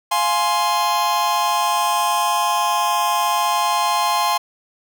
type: chord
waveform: 45% pulse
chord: F minor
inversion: none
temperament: just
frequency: 698.5 / 838.1 / 1047.7 Hz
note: F5 / Ab5 / C6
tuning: 0 / +16 / +2 cents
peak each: -24 / -21 / -19 dBFS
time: 0.11-4.38 s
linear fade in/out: 10 ms
effects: none